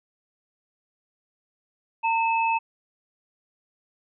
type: tone pair together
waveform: sine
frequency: 909.7 / 2600 Hz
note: A#5 / E7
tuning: -43 / -24 cents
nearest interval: octave + tritone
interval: 1819 cents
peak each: -21 / -27 dBFS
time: 2.03-2.59 s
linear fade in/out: 20 ms
effects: none